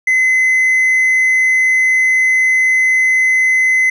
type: tone with hard clipping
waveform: sine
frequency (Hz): 2041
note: C7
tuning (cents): -44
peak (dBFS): -10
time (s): 0.07-3.9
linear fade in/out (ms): 5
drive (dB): 2
effects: none